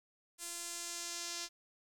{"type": "tone with band-pass filter sweep", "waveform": "sawtooth", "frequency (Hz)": 343.9, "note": "F4", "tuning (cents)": -27, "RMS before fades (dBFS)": -43, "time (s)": [0.38, 1.49], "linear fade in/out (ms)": 50, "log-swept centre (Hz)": [8800, 5500], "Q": 1.7, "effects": ["11-bit"]}